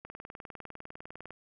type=click train; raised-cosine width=0.5 ms; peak=-29 dBFS; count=26; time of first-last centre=0.05-1.306 s; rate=19.9 Hz; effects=none